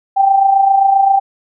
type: tone with amplitude modulation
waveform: sine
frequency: 784 Hz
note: G5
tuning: in tune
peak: -5 dBFS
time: 0.16-1.2 s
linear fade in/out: 20 ms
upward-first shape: sine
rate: 27.6 Hz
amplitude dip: 55%
effects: none